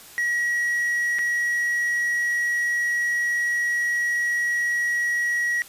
triangle tone with dropouts, 1913 Hz, A#6, 44 cents sharp, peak -19 dBFS, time 0.18-5.62 s, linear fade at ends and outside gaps 0 ms, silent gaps 1.186-1.191 s, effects white hiss -45 dBFS RMS until 5.68 s + resampled to 32000 Hz

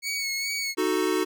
20% pulse tone with vibrato, 2217 Hz, C#7, in tune, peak -22 dBFS, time 0.02-0.75 s, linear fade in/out 50 ms, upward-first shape sine, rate 2.4 Hz, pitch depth 35 cents each way
square chord, D# diminished, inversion none, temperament equal, 311.1 / 370 / 440 Hz, D#4 / F#4 / A4, 0 / 0 / 0 cents, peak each -28 / -26 / -30 dBFS, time 0.77-1.25 s, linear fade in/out 20 ms
effects none

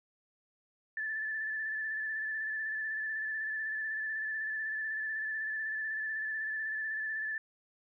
sine tone with vibrato, 1749 Hz, A6, 11 cents flat, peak -33 dBFS, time 0.97-7.38 s, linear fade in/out 2 ms, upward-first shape square, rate 16 Hz, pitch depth 24 cents each way, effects none

